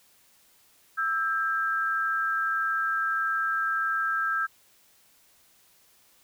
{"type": "tone pair together", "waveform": "sine", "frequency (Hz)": [1318.5, 1596.9], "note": ["E6", "G6"], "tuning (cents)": [0, 32], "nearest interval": "minor third", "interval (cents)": 332, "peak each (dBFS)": -27, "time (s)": [0.97, 4.47], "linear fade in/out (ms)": 20, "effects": ["white hiss -61 dBFS RMS until 6.23 s"]}